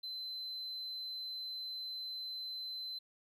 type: tone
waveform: triangle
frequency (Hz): 4060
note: B7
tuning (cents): +47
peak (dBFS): -38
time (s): 0.03-2.99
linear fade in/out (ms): 10
effects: tanh soft clip ceiling -35 dBFS